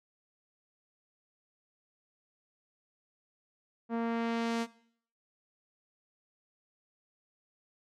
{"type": "tone with low-pass filter sweep", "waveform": "sawtooth", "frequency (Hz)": 230.9, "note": "A#3", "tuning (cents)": -16, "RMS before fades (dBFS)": -32, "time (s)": [3.89, 4.67], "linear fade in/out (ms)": 50, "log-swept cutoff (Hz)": [1100, 8500], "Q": 0.75, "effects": ["noise-tail reverb RT60 0.6 s tail -19 dB re dry"]}